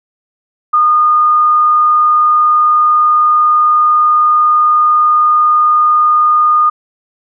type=tone; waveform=sine; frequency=1223 Hz; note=D#6; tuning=30 cents flat; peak=-6 dBFS; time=0.73-6.7 s; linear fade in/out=10 ms; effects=none